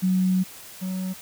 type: tone pair in turn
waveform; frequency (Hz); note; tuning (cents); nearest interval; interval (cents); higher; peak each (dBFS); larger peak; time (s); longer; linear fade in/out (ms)
sine / triangle; 185.6 / 186.37; F#3 / F#3; +6 / +13; unison; 7; second; -18 / -24; first; 0.02-0.44 / 0.81-1.14; first; 20
effects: white hiss -43 dBFS RMS until 1.21 s